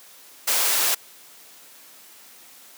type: high-pass noise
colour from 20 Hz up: white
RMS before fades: -21 dBFS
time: 0.47-0.95 s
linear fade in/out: 10 ms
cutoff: 430 Hz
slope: 12 dB/octave
effects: white hiss -48 dBFS RMS until 2.77 s + high-pass 200 Hz 12 dB/octave